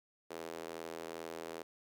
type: tone with high-pass filter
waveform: sawtooth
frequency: 82.41 Hz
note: E2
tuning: in tune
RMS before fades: -45 dBFS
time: 0.3-1.63 s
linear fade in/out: 10 ms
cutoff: 430 Hz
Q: 1.9
effects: none